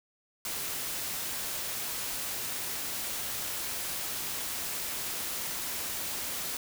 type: noise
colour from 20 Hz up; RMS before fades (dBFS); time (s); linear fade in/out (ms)
white; -35; 0.45-6.57; 2
effects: none